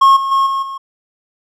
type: tone with level steps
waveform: triangle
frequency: 1085 Hz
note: C#6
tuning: 37 cents flat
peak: -3 / -14 / -8 / -13 / -21 dBFS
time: 0.01-0.78 s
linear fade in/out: 10 ms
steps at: 0.16 / 0.31 / 0.46 / 0.62 s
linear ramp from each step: 10 ms
effects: none